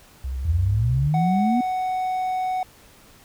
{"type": "tone with vibrato", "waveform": "sine", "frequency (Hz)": 65.41, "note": "C2", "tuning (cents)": 0, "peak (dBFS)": -25, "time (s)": [0.24, 1.08], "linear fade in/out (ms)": 5, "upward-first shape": "triangle", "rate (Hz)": 13, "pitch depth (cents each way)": 60}
{"type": "exponential sweep", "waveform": "sine", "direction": "up", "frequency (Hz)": [77.6, 250], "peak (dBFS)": -18, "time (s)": [0.45, 1.61], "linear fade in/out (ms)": 5}
{"type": "tone", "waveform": "triangle", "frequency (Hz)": 743, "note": "F#5", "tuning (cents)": 7, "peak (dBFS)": -20, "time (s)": [1.14, 2.63], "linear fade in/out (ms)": 2}
{"effects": ["pink hiss -51 dBFS RMS until 3.24 s"]}